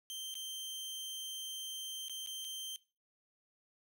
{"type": "tone with dropouts", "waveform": "sawtooth", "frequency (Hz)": 3136, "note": "G7", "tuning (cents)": 0, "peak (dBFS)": -38, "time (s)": [0.1, 2.76], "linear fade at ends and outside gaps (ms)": 0, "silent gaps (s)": [[0.341, 0.353], [2.083, 2.096], [2.262, 2.272], [2.444, 2.448]], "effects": ["noise-tail reverb RT60 0.3 s tail -18 dB re dry"]}